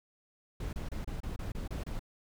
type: noise bursts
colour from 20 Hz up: brown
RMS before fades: -37 dBFS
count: 9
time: 0.6-1.994 s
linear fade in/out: 5 ms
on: 130 ms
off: 28 ms
effects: none